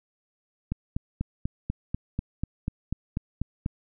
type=click train; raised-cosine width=5 ms; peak=-15 dBFS; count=13; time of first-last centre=0.72-3.661 s; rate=4.08 Hz; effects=none